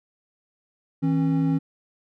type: tone pair together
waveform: triangle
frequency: 161.26 / 271.2 Hz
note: E3 / C#4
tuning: -38 / -38 cents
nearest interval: major sixth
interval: 900 cents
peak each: -20 dBFS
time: 1.02-1.59 s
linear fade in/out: 20 ms
effects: none